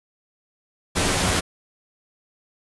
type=noise with comb filter; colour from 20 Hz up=pink; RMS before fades=-21 dBFS; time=0.95-1.41 s; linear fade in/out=20 ms; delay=11 ms; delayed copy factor=+0.5; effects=resampled to 24000 Hz